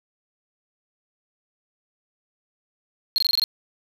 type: tone bursts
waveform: triangle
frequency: 4233 Hz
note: C8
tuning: 19 cents sharp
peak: -16 dBFS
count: 7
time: 3.16-3.439 s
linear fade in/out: 0 ms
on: 21 ms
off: 22 ms
effects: none